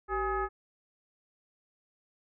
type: tone with frequency modulation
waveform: sine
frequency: 825 Hz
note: G#5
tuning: 12 cents flat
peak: -28 dBFS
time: 0.08-0.49 s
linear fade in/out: 50 ms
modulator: 440 Hz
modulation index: 1.6
effects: none